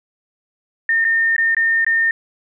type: tone with dropouts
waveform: sine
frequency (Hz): 1820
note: A#6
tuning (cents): -42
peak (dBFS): -13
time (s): 0.89-2.11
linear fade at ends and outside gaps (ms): 2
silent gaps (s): 1.044-1.049 / 1.365-1.381 / 1.548-1.567 / 1.847-1.865
effects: none